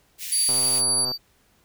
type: high-pass noise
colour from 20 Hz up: white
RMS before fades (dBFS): -33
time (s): 0.18-0.83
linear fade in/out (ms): 50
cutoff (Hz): 1900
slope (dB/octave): 48
type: tone with tremolo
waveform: triangle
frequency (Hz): 4625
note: D8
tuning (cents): -27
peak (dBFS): -22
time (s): 0.31-1.18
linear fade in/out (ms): 50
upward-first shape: sine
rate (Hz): 12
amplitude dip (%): 35
type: tone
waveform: sine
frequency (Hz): 10230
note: D#9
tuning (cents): +47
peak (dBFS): -20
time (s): 0.32-1.05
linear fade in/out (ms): 2
type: click train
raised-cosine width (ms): 1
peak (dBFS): -21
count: 80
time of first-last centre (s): 0.49-1.117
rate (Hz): 126
effects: pink hiss -62 dBFS RMS until 1.64 s